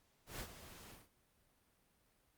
pink noise with ADSR envelope, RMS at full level -45 dBFS, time 0.26-1.09 s, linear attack 140 ms, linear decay 67 ms, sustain -11 dB, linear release 160 ms, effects pink hiss -75 dBFS RMS until 2.37 s + Opus 48 kbps

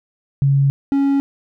sine / triangle tone pair in turn, 138.7 / 277.4 Hz, C#3 / C#4, +1 / +1 cents, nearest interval octave, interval 1200 cents, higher second, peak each -11 dBFS, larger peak neither, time 0.42-0.7 / 0.92-1.2 s, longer neither, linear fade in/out 0 ms, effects none

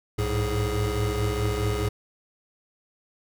square tone cluster, 64.3 / 104.3 / 109 / 417.2 Hz, C2 / G#2 / A2 / G#4, -30 / +8 / -16 / +8 cents, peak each -30 dBFS, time 0.18-1.89 s, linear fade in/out 10 ms, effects none

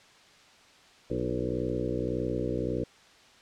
harmonic tone with a mistuned harmonic, 61.74 Hz, B1, in tune, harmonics 1 / 2 / 3 / 4 / 5 / 6 / 7 / 8 / 9, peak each -39 / -36 / -39 / -37 / -35 / -37 / -36 / -35 / -41 dBFS, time 1.1-2.84 s, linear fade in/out 5 ms, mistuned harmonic 6, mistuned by -48 cents, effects white hiss -56 dBFS RMS until 3.41 s + low-pass 5000 Hz 12 dB/octave

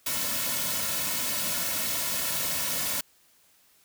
white noise with comb filter, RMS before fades -29 dBFS, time 0.06-3.01 s, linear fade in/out 5 ms, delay 2.5 ms, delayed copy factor -0.75, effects white hiss -62 dBFS RMS until 3.84 s

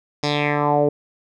10% pulse tone with low-pass filter sweep, 146.83 Hz, D3, in tune, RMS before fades -19 dBFS, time 0.23-0.89 s, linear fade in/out 5 ms, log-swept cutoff 5400 to 450 Hz, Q 3.7, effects none

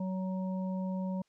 harmonic tone, 187.3 Hz, F#3, 21 cents sharp, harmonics 1 / 3 / 5, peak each -32 / -42 / -46 dBFS, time 0-1.22 s, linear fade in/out 5 ms, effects white hiss -75 dBFS RMS until 1.28 s + low-pass 6000 Hz 12 dB/octave

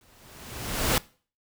pink noise with exponential growth, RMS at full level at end -21 dBFS, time 0.01-0.98 s, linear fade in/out 2 ms, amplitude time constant 210 ms, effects noise-tail reverb RT60 0.4 s tail -21 dB re dry

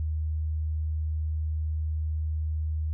sine tone, 77.78 Hz, D#2, in tune, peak -26 dBFS, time 0-2.93 s, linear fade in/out 0 ms, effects none

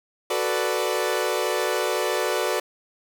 sawtooth chord, B minor seventh, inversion second, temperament equal, 370 / 440 / 493.9 / 587.3 Hz, F#4 / A4 / B4 / D5, 0 / 0 / 0 / 0 cents, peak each -24 dBFS, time 0.3-2.6 s, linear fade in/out 5 ms, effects none

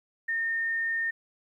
sine tone, 1825 Hz, A#6, 37 cents flat, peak -26 dBFS, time 0.28-1.11 s, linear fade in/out 10 ms, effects 11-bit

